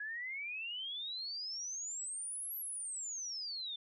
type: exponential two-way sweep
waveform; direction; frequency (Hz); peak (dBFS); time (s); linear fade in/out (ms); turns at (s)
sine; up then down; 1661.2 to 11840 to 3511; -39; 0-3.76; 5; 2.57
effects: none